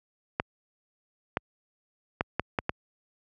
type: clicks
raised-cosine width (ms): 0.5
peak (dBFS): -10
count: 6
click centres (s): 0.399 / 1.371 / 2.209 / 2.396 / 2.588 / 2.694
effects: high-pass 60 Hz 12 dB/octave